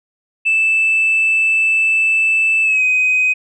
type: tone with pitch glide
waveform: sine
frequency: 2637 to 2512 Hz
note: E7 to D#7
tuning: 0 to +16 cents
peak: -10 dBFS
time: 0.45-3.34 s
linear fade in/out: 20 ms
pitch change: -84 cents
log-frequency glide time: 2.63-2.83 s
effects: tanh soft clip ceiling -8 dBFS